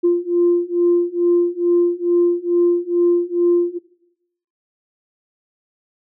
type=beating tone pair; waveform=sine; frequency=347 / 349.3 Hz; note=F4 / F4; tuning=-11 / 0 cents; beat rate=2.3 Hz; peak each=-16 / -15 dBFS; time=0.03-3.79 s; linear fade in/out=20 ms; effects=noise-tail reverb RT60 0.8 s tail -18 dB re dry + tanh soft clip ceiling -7 dBFS